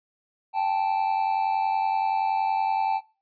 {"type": "tone pair together", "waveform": "triangle", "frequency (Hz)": [784, 874.6], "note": ["G5", "A5"], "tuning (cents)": [0, -11], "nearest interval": "major second", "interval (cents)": 189, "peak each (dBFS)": -23, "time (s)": [0.53, 3.01], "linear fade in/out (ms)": 50, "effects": ["noise-tail reverb RT60 0.3 s tail -17 dB re dry", "resampled to 11025 Hz"]}